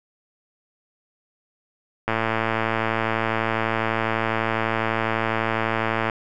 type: click train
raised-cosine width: 0.5 ms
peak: -7 dBFS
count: 451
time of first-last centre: 2.08-6.098 s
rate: 112 Hz
effects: none